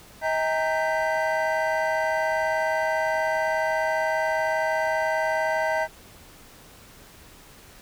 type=tone cluster; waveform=triangle; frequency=636 / 806 / 925 / 1559 / 1993 Hz; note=D#5 / G5 / A#5 / G6 / B6; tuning=+38 / +48 / -14 / -10 / +15 cents; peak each=-23 / -29 / -27 / -28 / -31 dBFS; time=0.21-5.88 s; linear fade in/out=50 ms; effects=pink hiss -49 dBFS RMS until 7.81 s